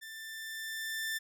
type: tone with level ramp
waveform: sawtooth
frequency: 1777 Hz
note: A6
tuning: 17 cents sharp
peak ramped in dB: -41 to -29 dBFS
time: 0.01-1.19 s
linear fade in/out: 20 ms
effects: none